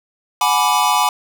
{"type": "chord", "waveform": "square", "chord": "G# half-diminished seventh", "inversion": "third", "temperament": "equal with one note detuned", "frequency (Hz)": [740, 840.3, 987.8, 1174.7], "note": ["F#5", "G#5", "B5", "D6"], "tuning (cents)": [0, 20, 0, 0], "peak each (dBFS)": [-22, -19, -18, -20], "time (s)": [0.41, 1.09], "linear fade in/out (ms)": 2, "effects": []}